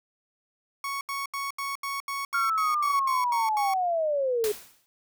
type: tone bursts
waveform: 30% pulse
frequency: 1110 Hz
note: C#6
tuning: 2 cents sharp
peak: -27 dBFS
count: 12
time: 0.84-3.738 s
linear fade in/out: 2 ms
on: 170 ms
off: 78 ms
type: linear sweep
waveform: sine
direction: down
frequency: 1396.9 to 410 Hz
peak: -23 dBFS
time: 2.34-4.52 s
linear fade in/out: 5 ms
type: noise with exponential decay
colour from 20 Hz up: white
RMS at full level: -31 dBFS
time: 4.44-4.86 s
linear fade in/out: 0 ms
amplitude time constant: 90 ms
effects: none